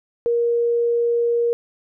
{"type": "tone", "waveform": "sine", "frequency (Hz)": 471.4, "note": "A#4", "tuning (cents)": 19, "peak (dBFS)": -16, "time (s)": [0.26, 1.53], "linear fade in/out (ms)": 0, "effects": []}